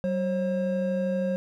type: tone pair together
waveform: triangle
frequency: 189.86 / 537 Hz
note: F#3 / C5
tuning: +45 / +45 cents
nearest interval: octave + tritone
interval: 1800 cents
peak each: -25 dBFS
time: 0.04-1.36 s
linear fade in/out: 0 ms
effects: none